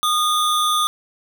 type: tone pair together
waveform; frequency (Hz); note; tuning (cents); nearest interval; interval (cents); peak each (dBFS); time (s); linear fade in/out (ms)
square; 1227 / 3470; D#6 / A7; -25 / -25; octave + tritone; 1800; -18 / -23; 0.03-0.87; 0
effects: none

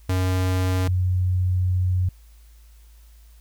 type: tone pair in turn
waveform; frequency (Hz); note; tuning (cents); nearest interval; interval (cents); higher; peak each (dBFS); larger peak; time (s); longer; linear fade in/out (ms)
square / sine; 92.5 / 91.44; F#2 / F#2; 0 / -20; unison; 20; first; -20 / -18; second; 0.09-0.88 / 0.88-2.09; second; 5
effects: added 55 Hz sine -46 dBFS peak until 3.4 s + white hiss -60 dBFS RMS until 3.4 s

